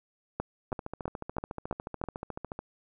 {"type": "two click trains", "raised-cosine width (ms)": 1, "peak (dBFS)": [-16, -22], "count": [6, 27], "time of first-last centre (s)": [[0.4, 2.039], [0.72, 2.591]], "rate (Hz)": [3.05, 13.9], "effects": []}